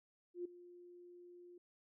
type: tone with ADSR envelope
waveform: sine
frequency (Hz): 352.6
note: F4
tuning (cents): +17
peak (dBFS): -38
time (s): 0.34-1.58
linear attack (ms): 110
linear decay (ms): 7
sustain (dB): -17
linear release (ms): 4
effects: none